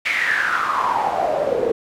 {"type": "noise with band-pass filter sweep", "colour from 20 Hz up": "pink", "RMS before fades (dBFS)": -20, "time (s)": [0.05, 1.72], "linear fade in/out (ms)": 10, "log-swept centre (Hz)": [2300, 430], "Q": 7.9, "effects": []}